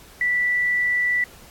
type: tone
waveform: sine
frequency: 1966 Hz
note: B6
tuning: 8 cents flat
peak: -18 dBFS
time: 0.21-1.24 s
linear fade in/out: 2 ms
effects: pink hiss -47 dBFS RMS until 1.5 s + AAC 64 kbps